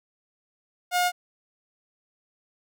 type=tone; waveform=sawtooth; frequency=716 Hz; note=F5; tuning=43 cents sharp; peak=-17 dBFS; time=0.91-1.12 s; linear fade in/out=50 ms; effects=none